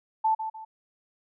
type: tone with echo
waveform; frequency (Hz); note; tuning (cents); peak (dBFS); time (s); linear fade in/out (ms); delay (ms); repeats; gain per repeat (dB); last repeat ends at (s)
sine; 880; A5; 0; -20; 0.24-0.35; 10; 150; 2; -9; 0.65
effects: none